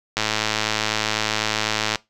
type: click train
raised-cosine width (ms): 0.2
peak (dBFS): -3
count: 194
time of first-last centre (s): 0.17-1.957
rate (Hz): 108
effects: noise-tail reverb RT60 0.2 s tail -21 dB re dry